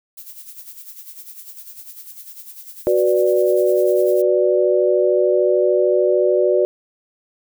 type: noise with tremolo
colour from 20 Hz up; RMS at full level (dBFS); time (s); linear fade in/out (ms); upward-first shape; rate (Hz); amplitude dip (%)
violet; -35; 0.17-4.22; 5; sine; 10; 65
type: chord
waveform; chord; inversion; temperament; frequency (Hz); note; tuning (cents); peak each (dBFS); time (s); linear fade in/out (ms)
sine; B minor; second; equal; 370 / 493.9 / 587.3; F#4 / B4 / D5; 0 / 0 / 0; -16 / -19 / -17; 2.87-6.65; 0
effects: none